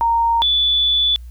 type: tone pair in turn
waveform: sine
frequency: 926 / 3465 Hz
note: A#5 / A7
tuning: -12 / -27 cents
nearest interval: octave + major seventh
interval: 2285 cents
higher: second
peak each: -13 dBFS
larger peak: neither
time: 0.01-0.42 / 0.42-1.16 s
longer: second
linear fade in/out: 0 ms
effects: added 60 Hz sine -32 dBFS peak until 1.3 s + white hiss -58 dBFS RMS until 1.3 s